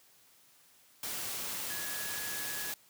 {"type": "tone in noise", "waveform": "sine", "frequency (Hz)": 1682, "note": "G#6", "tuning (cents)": 22, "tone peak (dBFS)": -43, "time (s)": [1.7, 2.72], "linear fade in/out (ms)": 2, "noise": "white", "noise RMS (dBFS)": -38, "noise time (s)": [1.03, 2.74], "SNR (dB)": -8, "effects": ["white hiss -63 dBFS RMS until 2.89 s", "high-pass 80 Hz 12 dB/octave"]}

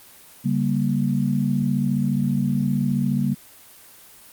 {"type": "chord", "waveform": "sine", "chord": "G diminished", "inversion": "second", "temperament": "just", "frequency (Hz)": [141.12, 196, 235.2], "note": ["Db3", "G3", "Bb3"], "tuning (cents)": [31, 0, 16], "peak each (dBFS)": -23, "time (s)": [0.44, 3.35], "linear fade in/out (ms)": 20, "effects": ["white hiss -47 dBFS RMS until 4.32 s", "Opus 24 kbps"]}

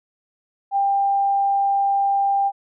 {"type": "tone", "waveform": "sine", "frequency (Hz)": 794, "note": "G5", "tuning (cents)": 22, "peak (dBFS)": -16, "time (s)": [0.71, 2.52], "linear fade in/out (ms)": 50, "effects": []}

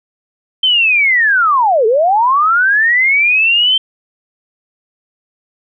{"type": "linear two-way sweep", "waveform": "sine", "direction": "down then up", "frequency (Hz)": [3131, 418.3, 3131], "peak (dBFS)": -8, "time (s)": [0.63, 3.78], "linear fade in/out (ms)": 5, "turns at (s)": 1.86, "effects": []}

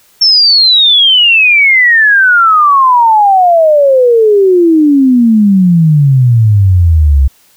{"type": "exponential sweep", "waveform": "sine", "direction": "down", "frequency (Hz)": [5450, 65.41], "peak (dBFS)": -3, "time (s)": [0.21, 7.28], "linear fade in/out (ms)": 10, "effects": ["white hiss -47 dBFS RMS until 7.56 s"]}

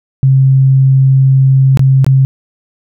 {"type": "tone with dropouts", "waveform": "sine", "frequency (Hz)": 133.7, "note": "C3", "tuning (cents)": 38, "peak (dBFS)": -4, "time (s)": [0.23, 2.25], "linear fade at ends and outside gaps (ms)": 0, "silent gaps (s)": [[1.773, 1.794], [2.045, 2.065]], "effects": []}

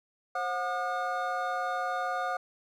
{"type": "tone cluster", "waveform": "triangle", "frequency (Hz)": [532, 727, 1213, 1440], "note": ["C5", "F#5", "D#6", "F#6"], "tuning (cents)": [29, -31, -44, -47], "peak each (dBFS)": [-36, -30, -33, -35], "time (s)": [0.35, 2.37], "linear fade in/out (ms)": 5, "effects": []}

